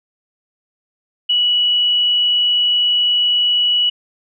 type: tone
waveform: sine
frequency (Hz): 2937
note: F#7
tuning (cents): -13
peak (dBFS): -12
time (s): 1.29-3.9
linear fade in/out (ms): 10
effects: none